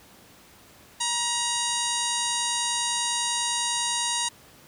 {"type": "harmonic tone", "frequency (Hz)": 950, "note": "A#5", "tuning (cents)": 33, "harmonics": [1, 2, 3, 4, 5, 6, 7, 8, 9, 10], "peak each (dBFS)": [-31, -36, -34, -31, -36, -37, -31, -36, -36, -34], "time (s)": [1, 4.29], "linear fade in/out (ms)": 10, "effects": ["pink hiss -52 dBFS RMS until 4.67 s", "high-pass 80 Hz 12 dB/octave"]}